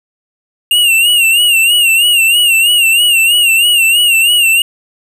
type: tone with vibrato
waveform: square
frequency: 2794 Hz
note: F7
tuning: in tune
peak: -7 dBFS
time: 0.71-4.62 s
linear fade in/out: 2 ms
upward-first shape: sine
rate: 3.1 Hz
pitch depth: 86 cents each way
effects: none